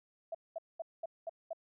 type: tone bursts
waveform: sine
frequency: 659.3 Hz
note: E5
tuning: in tune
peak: -36 dBFS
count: 6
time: 0.32-1.532 s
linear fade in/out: 5 ms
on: 27 ms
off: 210 ms
effects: none